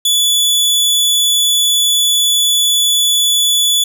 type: tone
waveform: sawtooth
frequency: 3442 Hz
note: A7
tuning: 39 cents flat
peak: -7 dBFS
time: 0.05-3.84 s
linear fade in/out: 5 ms
effects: none